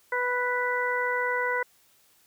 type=harmonic tone; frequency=493.9 Hz; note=B4; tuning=in tune; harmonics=1 / 2 / 3 / 4; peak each=-30 / -30 / -30 / -30 dBFS; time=0.12-1.63 s; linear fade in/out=5 ms; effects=white hiss -62 dBFS RMS until 2.26 s